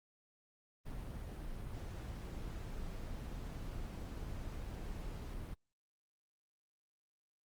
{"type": "noise", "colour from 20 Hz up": "brown", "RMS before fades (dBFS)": -44, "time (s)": [0.85, 5.55], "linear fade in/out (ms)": 20, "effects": ["Opus 32 kbps"]}